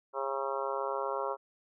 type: harmonic tone with a mistuned harmonic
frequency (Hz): 136.3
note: C#3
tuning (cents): -29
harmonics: 3 / 4 / 5 / 6 / 7 / 8 / 9 / 10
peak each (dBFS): -38 / -36 / -42 / -42 / -38 / -39 / -45 / -42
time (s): 0.13-1.37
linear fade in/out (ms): 50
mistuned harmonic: 10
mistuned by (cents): -17
effects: none